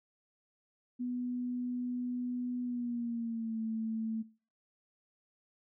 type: tone with pitch glide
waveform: sine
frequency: 246.9 to 222.5 Hz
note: B3 to A3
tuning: 0 to +20 cents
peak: -33 dBFS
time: 0.99-4.23 s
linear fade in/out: 20 ms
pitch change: -180 cents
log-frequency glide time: 2.62-3.59 s
effects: noise-tail reverb RT60 0.4 s tail -21 dB re dry